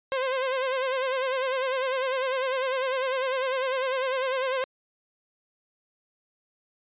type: tone with vibrato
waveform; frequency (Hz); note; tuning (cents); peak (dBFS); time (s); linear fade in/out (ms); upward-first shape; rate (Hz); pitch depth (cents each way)
sawtooth; 523.3; C5; 0; -21; 0.12-4.64; 0; sine; 10; 65
effects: resampled to 8000 Hz